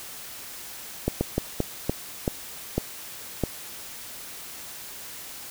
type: slowing click train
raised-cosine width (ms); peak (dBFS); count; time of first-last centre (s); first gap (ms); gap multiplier
2; -9; 8; 1.08-3.437; 130; 1.31
effects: white hiss -40 dBFS RMS until 5.5 s